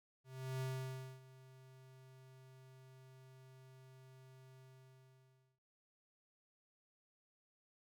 square tone with ADSR envelope, 130.81 Hz, C3, in tune, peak -39 dBFS, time 0.24-5.6 s, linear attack 370 ms, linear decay 590 ms, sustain -20 dB, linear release 1000 ms, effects none

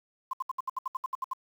sine tone bursts, 1046.5 Hz, C6, in tune, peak -28 dBFS, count 12, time 0.31-1.334 s, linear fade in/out 5 ms, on 23 ms, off 68 ms, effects 9-bit

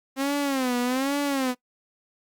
sawtooth tone with vibrato, 264.6 Hz, C4, 20 cents sharp, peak -19 dBFS, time 0.16-1.55 s, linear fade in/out 50 ms, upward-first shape sine, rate 1.2 Hz, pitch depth 140 cents each way, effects noise-tail reverb RT60 0.1 s tail -20 dB re dry + Opus 48 kbps

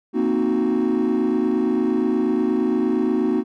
triangle chord, C half-diminished seventh, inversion third, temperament equal, 233.1 / 261.6 / 311.1 / 370 Hz, Bb3 / C4 / Eb4 / Gb4, 0 / 0 / 0 / 0 cents, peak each -20 dBFS, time 0.13-3.44 s, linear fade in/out 50 ms, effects tanh soft clip ceiling -11 dBFS

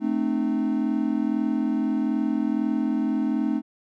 triangle chord, A diminished, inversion none, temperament equal with one note detuned, 220 / 261.6 / 304 Hz, A3 / C4 / Eb4, 0 / 0 / -40 cents, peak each -24 dBFS, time 0-3.62 s, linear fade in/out 50 ms, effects none

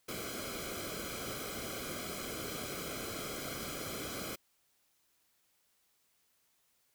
pink noise with comb filter, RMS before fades -41 dBFS, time 0.08-4.36 s, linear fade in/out 10 ms, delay 1.1 ms, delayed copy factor -0.8, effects white hiss -74 dBFS RMS until 6.94 s

